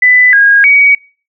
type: tone with pitch steps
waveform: sine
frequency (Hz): 1996 / 1634 / 2259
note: B6 / G#6 / C#7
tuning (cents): +18 / -29 / +32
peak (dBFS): -3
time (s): 0.02-0.95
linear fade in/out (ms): 5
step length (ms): 310
effects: noise-tail reverb RT60 0.4 s tail -25 dB re dry